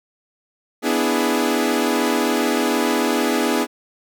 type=chord; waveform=sawtooth; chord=E dominant seventh; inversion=second; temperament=equal; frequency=246.9 / 293.7 / 329.6 / 415.3 Hz; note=B3 / D4 / E4 / G#4; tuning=0 / 0 / 0 / 0 cents; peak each=-18 / -19 / -20 / -19 dBFS; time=0.82-3.67 s; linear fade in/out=50 ms; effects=none